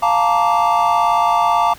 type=chord; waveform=triangle; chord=Bb major seventh; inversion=second; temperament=just; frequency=699.2 / 874.1 / 932.3 / 1165.4 Hz; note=F5 / A5 / Bb5 / D6; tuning=+2 / -12 / 0 / -14 cents; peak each=-16 dBFS; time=0.02-1.74 s; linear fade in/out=10 ms; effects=pink hiss -41 dBFS RMS until 1.78 s